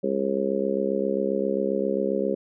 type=harmonic tone; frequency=67.5 Hz; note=C#2; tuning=45 cents flat; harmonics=3 / 4 / 5 / 6 / 7 / 8; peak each=-29 / -32 / -32 / -27 / -31 / -28 dBFS; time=0.03-2.35 s; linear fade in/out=10 ms; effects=none